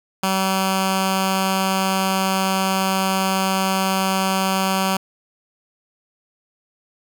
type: tone with notch filter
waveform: 10% pulse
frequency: 190.9 Hz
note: G3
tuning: 46 cents flat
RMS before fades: -20 dBFS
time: 0.23-4.97 s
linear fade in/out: 5 ms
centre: 440 Hz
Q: 1.1
effects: 7-bit